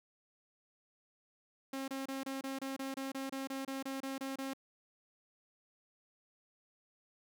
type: tone bursts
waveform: sawtooth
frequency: 269.2 Hz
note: C4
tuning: 49 cents sharp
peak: -34 dBFS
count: 16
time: 1.73-4.535 s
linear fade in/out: 5 ms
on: 150 ms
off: 27 ms
effects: none